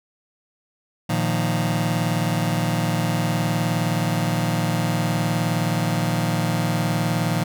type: chord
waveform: sawtooth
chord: Bb suspended fourth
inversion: none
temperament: just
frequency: 116.54 / 155.39 / 174.81 Hz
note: Bb2 / Eb3 / F3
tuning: 0 / -2 / +2 cents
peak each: -20 dBFS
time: 1.09-7.44 s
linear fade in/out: 10 ms
effects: none